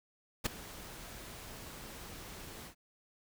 pink noise with ADSR envelope, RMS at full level -29 dBFS, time 0.44-2.75 s, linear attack 22 ms, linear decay 7 ms, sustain -19 dB, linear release 95 ms, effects none

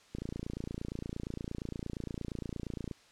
click train, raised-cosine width 3 ms, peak -25 dBFS, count 80, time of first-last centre 0.15-2.912 s, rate 28.6 Hz, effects white hiss -61 dBFS RMS until 3.11 s + low-pass 6000 Hz 12 dB/octave

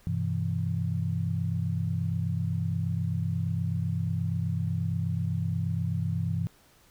sine chord, E minor, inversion first, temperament equal with one note detuned, 98 / 126.21 / 164.81 Hz, G2 / B2 / E3, 0 / +38 / 0 cents, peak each -30 / -32 / -30 dBFS, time 0.07-6.47 s, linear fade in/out 0 ms, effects pink hiss -60 dBFS RMS until 6.9 s

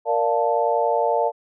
sine chord, Bb major seventh, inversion none, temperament equal, 466.2 / 587.3 / 698.5 / 880 Hz, Bb4 / D5 / F5 / A5, 0 / 0 / 0 / 0 cents, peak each -23 dBFS, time 0.05-1.32 s, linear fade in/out 50 ms, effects none

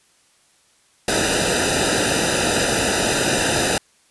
pink noise with comb filter, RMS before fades -19 dBFS, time 1.08-3.78 s, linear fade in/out 2 ms, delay 0.91 ms, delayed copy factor -0.95, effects white hiss -58 dBFS RMS until 4.1 s + resampled to 24000 Hz

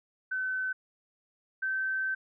sine tone pair in turn, 1521 / 1544.9 Hz, F#6 / G6, +47 / -26 cents, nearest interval unison, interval 27 cents, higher second, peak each -29 / -28 dBFS, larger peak second, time 0.31-0.73 / 1.62-2.15 s, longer second, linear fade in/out 10 ms, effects none

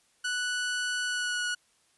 sawtooth tone with pitch glide, 1480 to 1461.3 Hz, F#6 to F#6, 0 to -22 cents, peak -25 dBFS, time 0.24-1.55 s, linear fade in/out 10 ms, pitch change -22 cents, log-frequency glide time 1.06-1.43 s, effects white hiss -67 dBFS RMS until 1.97 s + resampled to 24000 Hz

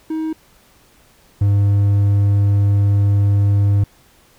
triangle tone pair in turn, 316.7 / 100.88 Hz, D#4 / G#2, +31 / -50 cents, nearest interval octave + minor sixth, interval 1981 cents, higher first, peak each -17 / -9 dBFS, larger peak second, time 0.1-0.33 / 1.41-3.84 s, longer second, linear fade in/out 5 ms, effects pink hiss -52 dBFS RMS until 4.38 s

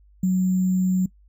sine tone with sample-and-hold, 185 Hz, F#3, in tune, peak -17 dBFS, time 0.23-1.06 s, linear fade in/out 5 ms, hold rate 7350 Hz, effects noise-tail reverb RT60 0.1 s tail -20 dB re dry + added 50 Hz sine -51 dBFS peak until 1.28 s

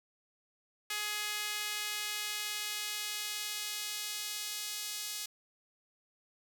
sawtooth tone with high-pass filter sweep, 418.9 Hz, G#4, 15 cents sharp, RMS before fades -38 dBFS, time 0.9-5.26 s, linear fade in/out 5 ms, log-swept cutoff 2100 to 4300 Hz, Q 0.9, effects none

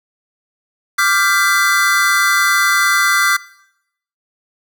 square chord, G dominant seventh, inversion second, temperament equal with one note detuned, 1174.7 / 1396.9 / 1568 / 2004 Hz, D6 / F6 / G6 / B6, 0 / 0 / 0 / +25 cents, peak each -18 dBFS, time 0.98-3.37 s, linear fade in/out 10 ms, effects noise-tail reverb RT60 0.8 s tail -21 dB re dry

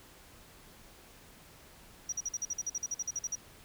sine tone bursts, 5790 Hz, F#8, 38 cents flat, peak -30 dBFS, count 16, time 2.09-3.354 s, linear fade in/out 5 ms, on 34 ms, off 48 ms, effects tanh soft clip ceiling -28 dBFS + pink hiss -56 dBFS RMS until 3.64 s

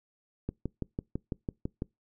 click train, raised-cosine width 3 ms, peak -19 dBFS, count 9, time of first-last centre 0.49-1.821 s, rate 6.01 Hz, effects noise-tail reverb RT60 0.2 s tail -25 dB re dry

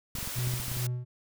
white noise, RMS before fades -37 dBFS, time 0.15-0.87 s, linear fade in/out 5 ms
clicks, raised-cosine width 5 ms, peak -27 dBFS, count 11, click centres 0.153 / 0.186 / 0.229 / 0.275 / 0.386 / 0.474 / 0.538 / 0.6 / 0.682 / 0.716 / 0.77 s
triangle tone with tremolo, 123.5 Hz, B2, in tune, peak -26 dBFS, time 0.35-1.05 s, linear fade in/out 20 ms, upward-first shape sine, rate 2.4 Hz, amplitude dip 75%
effects none

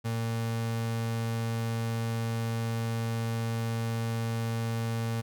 35% pulse tone, 114.5 Hz, A#2, 31 cents flat, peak -27 dBFS, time 0.04-5.22 s, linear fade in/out 20 ms, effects none

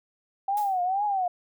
sine tone with vibrato, 771 Hz, G5, 29 cents flat, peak -23 dBFS, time 0.48-1.28 s, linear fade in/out 5 ms, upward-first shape triangle, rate 2.2 Hz, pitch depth 160 cents each way
blue noise with exponential decay, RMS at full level -38 dBFS, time 0.57-0.84 s, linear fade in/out 2 ms, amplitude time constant 58 ms
effects none

